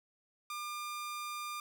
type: tone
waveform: sawtooth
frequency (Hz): 1200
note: D6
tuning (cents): +37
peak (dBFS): -35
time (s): 0.5-1.6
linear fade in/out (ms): 2
effects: none